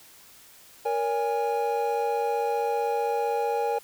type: tone cluster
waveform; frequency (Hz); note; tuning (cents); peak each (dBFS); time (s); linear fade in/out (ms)
triangle; 468.5 / 564 / 822; A#4 / C#5 / G#5; +9 / +30 / -18; -25 / -31 / -25; 0.85-3.79; 10
effects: white hiss -52 dBFS RMS until 3.83 s